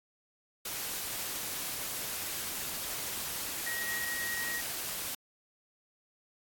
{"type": "tone in noise", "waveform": "sine", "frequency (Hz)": 1894, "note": "A#6", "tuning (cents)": 27, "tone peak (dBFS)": -35, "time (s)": [3.66, 4.61], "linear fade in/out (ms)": 5, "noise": "white", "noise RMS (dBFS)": -37, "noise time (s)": [0.65, 5.15], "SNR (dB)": -1, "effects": ["AAC 64 kbps"]}